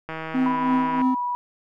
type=click train; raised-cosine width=0.5 ms; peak=-17 dBFS; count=149; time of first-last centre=0.09-1.015 s; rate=160 Hz
type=tone with tremolo; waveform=triangle; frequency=258.3 Hz; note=C4; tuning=22 cents flat; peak=-15 dBFS; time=0.34-1.15 s; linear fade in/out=10 ms; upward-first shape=triangle; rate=3.1 Hz; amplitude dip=80%
type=tone with pitch glide; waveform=sine; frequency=987.8 to 977 Hz; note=B5 to B5; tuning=0 to -19 cents; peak=-23 dBFS; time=0.46-1.35 s; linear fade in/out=0 ms; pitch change=-19 cents; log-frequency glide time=0.69-1.04 s
effects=none